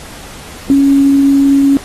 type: tone with quantisation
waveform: sine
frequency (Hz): 277.2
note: C#4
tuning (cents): 0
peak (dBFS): -5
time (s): 0.7-1.77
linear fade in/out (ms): 0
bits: 5
effects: pink hiss -32 dBFS RMS until 1.84 s + AAC 32 kbps